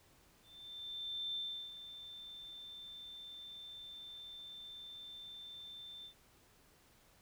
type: tone with ADSR envelope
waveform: sine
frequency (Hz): 3558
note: A7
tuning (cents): +19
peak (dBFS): -37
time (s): 0.42-6.14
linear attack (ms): 930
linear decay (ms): 360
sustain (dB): -11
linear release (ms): 87
effects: pink hiss -67 dBFS RMS until 7.21 s